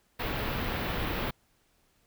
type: band-stop noise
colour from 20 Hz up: pink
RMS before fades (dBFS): -32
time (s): 0.19-1.31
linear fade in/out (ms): 10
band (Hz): 3700 to 16000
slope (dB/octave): 24
effects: pink hiss -69 dBFS RMS until 2.06 s